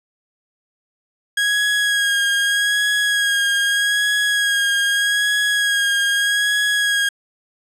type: tone with vibrato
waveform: 30% pulse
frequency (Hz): 1646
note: G#6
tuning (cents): -16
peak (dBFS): -13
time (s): 1.37-7.09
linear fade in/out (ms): 5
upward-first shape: sine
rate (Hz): 0.81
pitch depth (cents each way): 26
effects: low-pass 11000 Hz 12 dB/octave